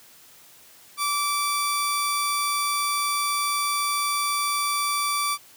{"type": "tone pair together", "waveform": "sawtooth", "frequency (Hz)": [1162, 4648], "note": ["D6", "D8"], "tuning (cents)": [-19, -19], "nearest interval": "2 octaves", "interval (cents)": 2400, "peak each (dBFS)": [-20, -24], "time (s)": [0.97, 5.38], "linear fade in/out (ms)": 50, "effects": ["white hiss -51 dBFS RMS until 5.56 s", "high-pass 60 Hz 12 dB/octave"]}